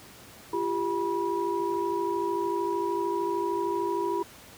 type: tone cluster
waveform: sine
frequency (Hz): 344.9 / 398.1 / 972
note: F4 / G4 / B5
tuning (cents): -22 / +27 / -28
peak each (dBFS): -30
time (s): 0.53-4.23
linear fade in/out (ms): 5
effects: pink hiss -49 dBFS RMS until 4.57 s + high-pass 80 Hz 12 dB/octave